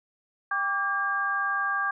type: tone cluster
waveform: sine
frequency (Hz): 791 / 1165 / 1612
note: G5 / D6 / G6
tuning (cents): +15 / -14 / +48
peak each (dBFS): -34 / -28 / -27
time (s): 0.51-1.91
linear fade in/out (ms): 5
effects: none